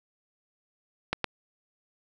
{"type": "clicks", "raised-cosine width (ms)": 0.3, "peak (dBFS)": -10, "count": 2, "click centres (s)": [1.13, 1.243], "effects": []}